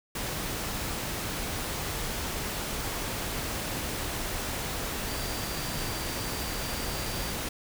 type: tone in noise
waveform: sine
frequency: 4699 Hz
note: D8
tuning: in tune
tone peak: -43 dBFS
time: 5.08-7.32 s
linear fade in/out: 5 ms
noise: pink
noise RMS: -33 dBFS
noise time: 0.15-7.49 s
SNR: -13 dB
effects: none